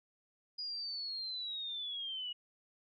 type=linear sweep; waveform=sine; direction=down; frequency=4920 to 2892 Hz; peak=-38 dBFS; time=0.58-2.33 s; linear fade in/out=10 ms; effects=none